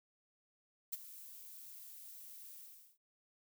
violet noise with ADSR envelope, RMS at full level -38 dBFS, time 0.92-2.98 s, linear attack 13 ms, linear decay 26 ms, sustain -15 dB, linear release 400 ms, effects none

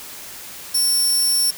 15% pulse tone, 5440 Hz, F8, 46 cents flat, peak -10 dBFS, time 0.74-1.51 s, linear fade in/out 10 ms, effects white hiss -36 dBFS RMS until 1.57 s

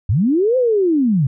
sine linear two-way sweep, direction up then down, 79 to 524 to 121.9 Hz, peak -12 dBFS, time 0.09-1.27 s, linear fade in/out 5 ms, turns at 0.57 s, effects none

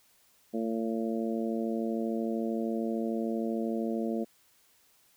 harmonic tone, 113.1 Hz, A2, 48 cents sharp, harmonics 2 / 3 / 4 / 5 / 6, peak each -31 / -35 / -37 / -39 / -41 dBFS, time 0.53-4.25 s, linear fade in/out 20 ms, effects white hiss -65 dBFS RMS until 5.16 s

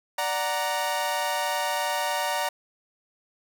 sawtooth chord, D augmented, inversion none, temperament equal, 587.3 / 740 / 932.3 Hz, D5 / F#5 / A#5, 0 / 0 / 0 cents, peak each -27 / -27 / -24 dBFS, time 0.18-2.49 s, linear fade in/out 5 ms, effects none

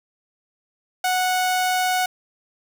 sawtooth tone, 737 Hz, F#5, 7 cents flat, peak -15 dBFS, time 1.04-2.06 s, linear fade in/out 5 ms, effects 7-bit

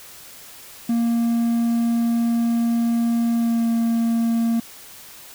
triangle tone with pitch glide, 233.1 to 230.3 Hz, A#3 to A#3, 0 to -21 cents, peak -15 dBFS, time 0.89-4.6 s, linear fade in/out 5 ms, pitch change -21 cents, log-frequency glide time 3.32-3.68 s, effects white hiss -42 dBFS RMS until 5.34 s

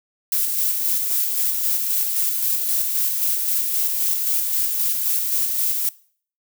violet noise with tremolo, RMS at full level -20 dBFS, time 0.32-5.89 s, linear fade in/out 2 ms, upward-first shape square, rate 3.8 Hz, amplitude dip 30%, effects noise-tail reverb RT60 0.5 s tail -21 dB re dry

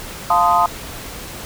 sine chord, F dominant seventh, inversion none, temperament equal with one note detuned, 698.5 / 880 / 1032.1 / 1244.5 Hz, F5 / A5 / C6 / Eb6, 0 / 0 / -24 / 0 cents, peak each -17 dBFS, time 0.3-0.66 s, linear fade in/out 2 ms, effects pink hiss -32 dBFS RMS until 1.45 s

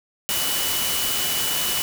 sine tone in noise, 2960 Hz, F#7, in tune, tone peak -28 dBFS, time 0.29-1.82 s, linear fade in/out 0 ms, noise white, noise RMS -24 dBFS, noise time 0.29-1.82 s, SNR -7 dB, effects none

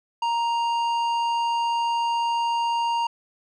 triangle tone with tanh clipping, 934 Hz, A#5, 3 cents sharp, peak -23 dBFS, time 0.22-3.07 s, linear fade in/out 5 ms, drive 15 dB, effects none

